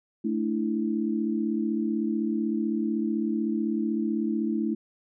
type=chord; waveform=sine; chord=A suspended fourth; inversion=none; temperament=equal; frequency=220 / 293.7 / 329.6 Hz; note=A3 / D4 / E4; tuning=0 / 0 / 0 cents; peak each=-27 / -31 / -29 dBFS; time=0.24-4.75 s; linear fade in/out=10 ms; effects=none